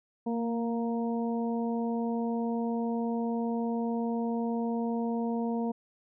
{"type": "harmonic tone with a mistuned harmonic", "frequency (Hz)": 233.1, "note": "A#3", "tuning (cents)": 0, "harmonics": [1, 2, 3, 4], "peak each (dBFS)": [-29, -35, -39, -41], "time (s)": [0.26, 5.72], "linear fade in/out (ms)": 10, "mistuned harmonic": 1, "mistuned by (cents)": -16, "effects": []}